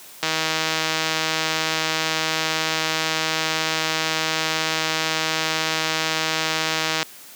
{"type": "click train", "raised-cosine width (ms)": 0.2, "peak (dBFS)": -4, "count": 1082, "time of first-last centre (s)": [0.23, 7.029], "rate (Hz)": 159, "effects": ["white hiss -43 dBFS RMS until 7.35 s", "high-pass 150 Hz 12 dB/octave"]}